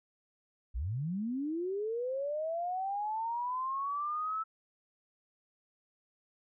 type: linear sweep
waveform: sine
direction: up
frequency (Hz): 49 to 1318.5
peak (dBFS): -32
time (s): 0.74-4.44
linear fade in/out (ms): 20
effects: none